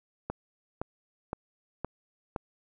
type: click train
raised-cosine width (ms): 1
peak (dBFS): -18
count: 5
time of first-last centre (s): 0.3-2.362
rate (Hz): 1.94
effects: none